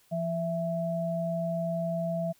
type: tone pair together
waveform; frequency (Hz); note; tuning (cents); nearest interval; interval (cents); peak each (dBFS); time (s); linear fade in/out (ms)
sine; 170 / 662.2; F3 / E5; -46 / +8; 2 octaves; 2354; -31 / -30; 0.11-2.33; 20
effects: white hiss -64 dBFS RMS until 2.39 s